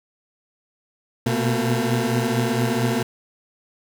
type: tone cluster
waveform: 20% pulse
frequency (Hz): 120.6 / 125 / 226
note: B2 / B2 / A3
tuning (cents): -41 / +21 / +47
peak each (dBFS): -19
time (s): 1.26-3.03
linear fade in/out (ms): 5
effects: none